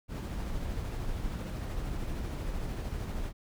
brown noise with tremolo, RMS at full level -34 dBFS, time 0.08-3.33 s, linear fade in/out 50 ms, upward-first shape sine, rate 13 Hz, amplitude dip 25%, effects none

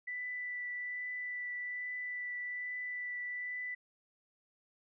sine tone with vibrato, 1979 Hz, B6, 3 cents sharp, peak -37 dBFS, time 0.07-3.75 s, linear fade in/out 10 ms, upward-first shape triangle, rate 1.2 Hz, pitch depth 11 cents each way, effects none

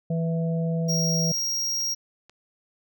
harmonic tone, 164.81 Hz, E3, in tune, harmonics 1 / 3 / 4, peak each -23 / -33 / -35 dBFS, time 0.1-1.32 s, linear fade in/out 5 ms
square tone, 5620 Hz, F8, 10 cents sharp, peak -25 dBFS, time 0.88-1.95 s, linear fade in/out 20 ms
clicks, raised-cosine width 0.2 ms, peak -32 dBFS, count 3, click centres 1.382 / 1.807 / 2.296 s
effects none

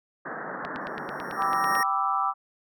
white band-pass noise, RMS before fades -35 dBFS, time 0.25-1.82 s, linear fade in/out 10 ms, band 140 to 1800 Hz, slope 96 dB/octave
click train, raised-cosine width 0.3 ms, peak -20 dBFS, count 11, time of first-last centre 0.65-1.753 s, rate 9.07 Hz
square tone with exponential growth, 1860 Hz, A#6, 4 cents flat, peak -25 dBFS, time 0.81-1.83 s, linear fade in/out 1 ms, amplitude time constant 220 ms
sine chord, E minor seventh, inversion first, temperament equal, 784 / 987.8 / 1174.7 / 1318.5 Hz, G5 / B5 / D6 / E6, 0 / 0 / 0 / 0 cents, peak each -29 / -31 / -26 / -29 dBFS, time 1.36-2.34 s, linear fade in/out 50 ms
effects none

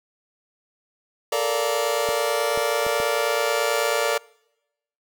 sawtooth chord, Bb major seventh, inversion third, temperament just, 437 / 466.2 / 582.7 / 699.2 Hz, A4 / Bb4 / D5 / F5, -12 / 0 / -14 / +2 cents, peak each -24 / -22 / -20 / -26 dBFS, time 1.32-4.18 s, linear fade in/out 5 ms
clicks, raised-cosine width 2 ms, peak -21 dBFS, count 4, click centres 2.089 / 2.575 / 2.866 / 3.001 s
effects noise-tail reverb RT60 0.9 s tail -25 dB re dry

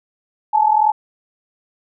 sine tone pair together, 850 / 891 Hz, G#5 / A5, +40 / +22 cents, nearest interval minor second, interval 82 cents, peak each -13 / -16 dBFS, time 0.53-0.92 s, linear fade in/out 10 ms, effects none

